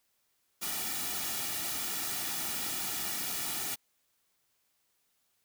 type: noise with comb filter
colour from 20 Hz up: white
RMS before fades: -35 dBFS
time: 0.61-3.76 s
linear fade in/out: 20 ms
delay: 1.9 ms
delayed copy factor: -0.6
effects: white hiss -75 dBFS RMS until 5.44 s